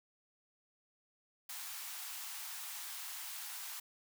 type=high-pass noise; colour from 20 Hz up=white; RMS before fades=-45 dBFS; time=1.49-3.8 s; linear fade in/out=5 ms; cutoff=740 Hz; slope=48 dB/octave; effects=none